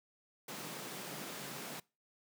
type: high-pass noise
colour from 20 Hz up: pink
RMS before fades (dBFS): -45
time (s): 0.48-1.8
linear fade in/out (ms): 5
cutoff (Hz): 130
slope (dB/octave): 96
effects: noise-tail reverb RT60 0.3 s tail -24 dB re dry